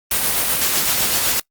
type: noise with tremolo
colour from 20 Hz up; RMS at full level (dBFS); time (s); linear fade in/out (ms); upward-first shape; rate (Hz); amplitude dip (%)
white; -17; 0.11-1.4; 5; sine; 7.9; 30
effects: noise-tail reverb RT60 0.1 s tail -25 dB re dry + Opus 32 kbps